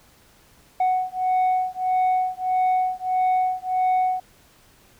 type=beating tone pair; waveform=sine; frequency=740 / 741.6 Hz; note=F#5 / F#5; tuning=0 / +4 cents; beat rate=1.6 Hz; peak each=-20 dBFS; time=0.8-4.2 s; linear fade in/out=5 ms; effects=tanh soft clip ceiling -16 dBFS + pink hiss -55 dBFS RMS until 4.99 s